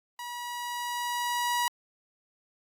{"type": "tone with level ramp", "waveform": "sawtooth", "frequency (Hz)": 966, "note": "B5", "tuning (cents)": -39, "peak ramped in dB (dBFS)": [-33, -21], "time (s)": [0.19, 1.68], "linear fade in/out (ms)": 2, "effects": ["AAC 64 kbps"]}